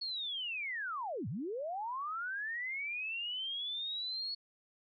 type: linear two-way sweep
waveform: sine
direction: down then up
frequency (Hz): 4400 to 94.9 to 4400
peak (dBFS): -36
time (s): 0.01-4.35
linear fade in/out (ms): 10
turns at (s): 1.28
effects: none